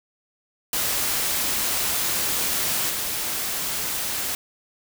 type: noise with level steps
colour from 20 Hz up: white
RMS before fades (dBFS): -24 / -27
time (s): 0.73-4.35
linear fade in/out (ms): 2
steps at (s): 2.89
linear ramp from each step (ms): 20
effects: none